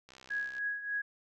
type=click train; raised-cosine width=0.2 ms; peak=-35 dBFS; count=33; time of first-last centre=0.09-0.582 s; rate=65 Hz
type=tone with tremolo; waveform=sine; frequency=1661.2 Hz; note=G#6; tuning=in tune; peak=-30 dBFS; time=0.3-1.02 s; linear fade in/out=10 ms; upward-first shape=triangle; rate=3.4 Hz; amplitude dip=75%
effects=none